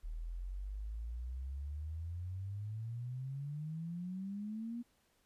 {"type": "exponential sweep", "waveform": "sine", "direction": "up", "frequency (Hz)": [38.35, 241.7], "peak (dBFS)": -39, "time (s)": [0.03, 4.83], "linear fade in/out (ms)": 20, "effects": ["pink hiss -74 dBFS RMS until 5.25 s", "resampled to 32000 Hz"]}